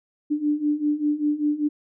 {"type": "beating tone pair", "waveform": "sine", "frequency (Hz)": [293.7, 298.8], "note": ["D4", "D4"], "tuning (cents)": [0, 30], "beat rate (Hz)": 5.1, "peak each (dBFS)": [-25, -22], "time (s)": [0.3, 1.69], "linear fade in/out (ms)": 20, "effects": []}